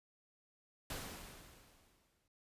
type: noise with exponential decay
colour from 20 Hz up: pink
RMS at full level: -42 dBFS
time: 0.9-2.28 s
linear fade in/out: 2 ms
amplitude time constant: 300 ms
effects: resampled to 32000 Hz